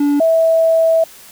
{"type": "tone pair in turn", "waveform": ["triangle", "sine"], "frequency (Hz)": [288, 652.7], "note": ["D4", "E5"], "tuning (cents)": [-34, -17], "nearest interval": "octave + major second", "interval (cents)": 1417, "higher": "second", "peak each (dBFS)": -9, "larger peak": "neither", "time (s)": [[0, 0.2], [0.2, 1.04]], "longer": "second", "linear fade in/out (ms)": 5, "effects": ["white hiss -40 dBFS RMS until 1.31 s"]}